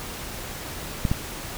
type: clicks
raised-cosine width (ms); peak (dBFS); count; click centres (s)
5; -9; 2; 1.052 / 1.115
effects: pink hiss -35 dBFS RMS until 1.57 s